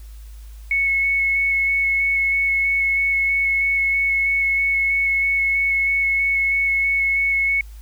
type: tone with vibrato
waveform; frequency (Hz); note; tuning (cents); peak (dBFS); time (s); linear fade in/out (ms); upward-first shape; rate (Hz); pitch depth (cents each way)
sine; 2200; C#7; -14; -16; 0.71-7.61; 2; square; 3.1; 8
effects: added 53 Hz sine -35 dBFS peak until 7.81 s + white hiss -53 dBFS RMS until 7.81 s